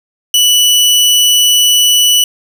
sawtooth tone, 2960 Hz, F#7, in tune, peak -3 dBFS, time 0.34-2.24 s, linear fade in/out 2 ms, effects none

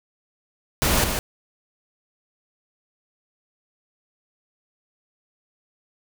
pink noise with echo, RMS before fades -20 dBFS, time 0.82-1.04 s, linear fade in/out 0 ms, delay 150 ms, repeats 1, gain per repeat -5 dB, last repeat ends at 1.19 s, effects none

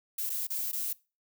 violet noise with dropouts, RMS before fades -33 dBFS, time 0.18-0.93 s, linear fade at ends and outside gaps 5 ms, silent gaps 0.296-0.3 / 0.469-0.502 / 0.716-0.729 s, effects noise-tail reverb RT60 0.3 s tail -22 dB re dry

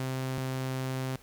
sawtooth tone pair in turn, 130.81 / 130.81 Hz, C3 / C3, 0 / 0 cents, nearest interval unison, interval 0 cents, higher neither, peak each -27 dBFS, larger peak neither, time 0-0.38 / 0.38-1.16 s, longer second, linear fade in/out 2 ms, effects pink hiss -57 dBFS RMS until 1.22 s

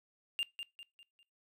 triangle tone with echo, 2800 Hz, F7, 4 cents sharp, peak -29 dBFS, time 0.39-0.43 s, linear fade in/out 0 ms, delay 200 ms, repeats 4, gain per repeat -8 dB, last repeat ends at 1.23 s, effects noise-tail reverb RT60 0.2 s tail -21 dB re dry

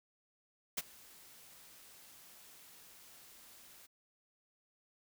white noise with ADSR envelope, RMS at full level -34 dBFS, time 0.77-3.87 s, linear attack 11 ms, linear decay 31 ms, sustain -24 dB, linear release 17 ms, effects none

